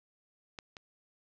clicks, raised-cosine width 0.2 ms, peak -24 / -28 dBFS, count 2, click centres 0.588 / 0.768 s, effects low-pass 6000 Hz 12 dB/octave

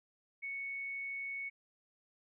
sine tone, 2217 Hz, C#7, in tune, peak -38 dBFS, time 0.42-1.5 s, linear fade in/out 20 ms, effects none

